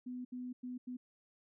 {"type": "tone bursts at uneven times", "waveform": "sine", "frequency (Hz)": 249.8, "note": "B3", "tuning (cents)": 20, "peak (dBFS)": -40, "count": 4, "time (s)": [[0.06, 0.25], [0.32, 0.53], [0.63, 0.78], [0.87, 0.97]], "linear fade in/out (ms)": 10, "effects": []}